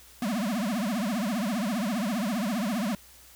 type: tone with vibrato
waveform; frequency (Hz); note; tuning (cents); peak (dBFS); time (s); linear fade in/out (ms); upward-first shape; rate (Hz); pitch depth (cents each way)
square; 218.4; A3; -13; -27; 0.22-2.95; 2; triangle; 15; 300
effects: added 62 Hz sine -59 dBFS peak until 3.35 s + white hiss -53 dBFS RMS until 3.35 s